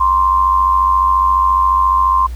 sine tone with amplitude modulation, 1050 Hz, C6, 6 cents sharp, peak -7 dBFS, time 0-2.27 s, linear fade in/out 10 ms, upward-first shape sine, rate 94.4 Hz, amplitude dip 55%, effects added 60 Hz sine -22 dBFS peak until 2.35 s + pink hiss -44 dBFS RMS until 2.35 s

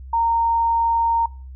sine tone, 923 Hz, A#5, 17 cents flat, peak -16 dBFS, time 0.13-1.26 s, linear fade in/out 5 ms, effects noise-tail reverb RT60 0.4 s tail -24 dB re dry + added 65 Hz sine -34 dBFS peak until 1.55 s

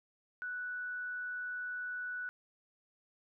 sine tone with frequency modulation, 1480 Hz, F#6, in tune, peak -37 dBFS, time 0.42-2.29 s, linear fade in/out 0 ms, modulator 109 Hz, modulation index 0.2, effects none

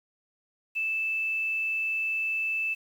sine tone with quantisation, 2635 Hz, E7, 1 cent flat, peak -26 dBFS, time 0.75-2.75 s, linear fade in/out 20 ms, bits 9, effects none

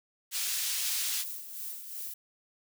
pink high-pass noise, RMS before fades -32 dBFS, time 0.31-1.25 s, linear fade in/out 50 ms, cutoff 3600 Hz, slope 12 dB/octave
violet noise with tremolo, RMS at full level -38 dBFS, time 0.82-2.14 s, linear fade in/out 5 ms, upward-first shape sine, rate 2.7 Hz, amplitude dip 55%
effects none

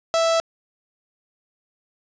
sawtooth tone with notch filter, 659.3 Hz, E5, in tune, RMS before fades -19 dBFS, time 0.14-0.4 s, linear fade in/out 0 ms, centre 2200 Hz, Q 1.8, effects resampled to 16000 Hz + 8-bit

